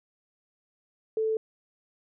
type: tone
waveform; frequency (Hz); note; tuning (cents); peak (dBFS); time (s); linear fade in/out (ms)
sine; 440; A4; 0; -24; 1.17-1.37; 2
effects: none